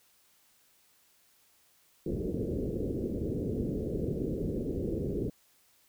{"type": "low-pass noise", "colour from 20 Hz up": "white", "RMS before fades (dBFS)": -33, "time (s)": [2.06, 5.3], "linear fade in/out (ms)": 5, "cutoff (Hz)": 470, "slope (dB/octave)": 48, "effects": ["white hiss -66 dBFS RMS until 5.88 s"]}